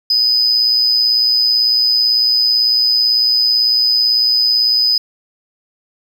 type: tone with amplitude modulation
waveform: triangle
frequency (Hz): 5000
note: D#8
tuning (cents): +8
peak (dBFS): -5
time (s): 0.1-4.98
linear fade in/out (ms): 5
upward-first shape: sine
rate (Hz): 118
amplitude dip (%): 55
effects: tanh soft clip ceiling -7 dBFS + 7-bit